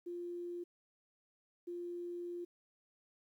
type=tone bursts at uneven times; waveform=sine; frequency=349.2 Hz; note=F4; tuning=in tune; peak=-40 dBFS; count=2; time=0.06-0.64 / 1.67-2.45 s; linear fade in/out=10 ms; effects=12-bit